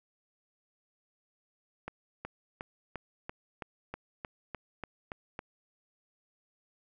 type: accelerating click train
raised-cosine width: 0.5 ms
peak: -23 dBFS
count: 12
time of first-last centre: 1.88-5.391 s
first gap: 370 ms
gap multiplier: 0.97
effects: none